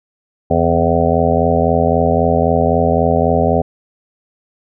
harmonic tone with a mistuned harmonic, 83.8 Hz, E2, 29 cents sharp, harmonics 1 / 2 / 3 / 5 / 6 / 7 / 8 / 9, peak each -19 / -19 / -19 / -19 / -19 / -19 / -19 / -19 dBFS, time 0.5-3.62 s, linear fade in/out 10 ms, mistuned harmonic 1, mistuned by +31 cents, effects none

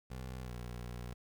20% pulse tone with pitch glide, 63.6 to 60.34 Hz, C2 to B1, -48 to -40 cents, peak -37 dBFS, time 0.1-1.14 s, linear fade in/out 10 ms, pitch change -92 cents, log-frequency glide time 0.43-0.51 s, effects 12-bit

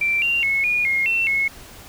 sine tone with pitch steps, 2348 / 2771 / 2188 / 2441 / 2144 / 2699 / 2181 Hz, D7 / F7 / C#7 / D#7 / C7 / E7 / C#7, -1 / -14 / -23 / -34 / +42 / +40 / -29 cents, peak -17 dBFS, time 0.01-1.48 s, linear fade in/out 5 ms, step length 210 ms, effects pink hiss -42 dBFS RMS until 1.88 s

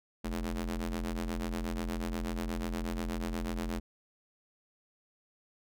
sawtooth ring-modulated tone, 85.9 Hz, F2, 28 cents flat, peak -26 dBFS, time 0.24-3.8 s, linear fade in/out 10 ms, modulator 133 Hz, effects none

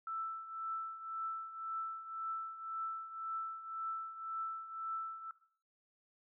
sine tone with tremolo, 1324 Hz, E6, 7 cents sharp, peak -35 dBFS, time 0.07-5.31 s, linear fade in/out 2 ms, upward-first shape triangle, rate 1.9 Hz, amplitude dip 75%, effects noise-tail reverb RT60 0.6 s tail -18 dB re dry

